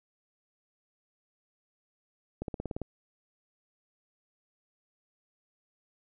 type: accelerating click train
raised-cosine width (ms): 2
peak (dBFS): -21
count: 8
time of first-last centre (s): 2.42-2.817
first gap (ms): 62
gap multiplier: 0.97
effects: none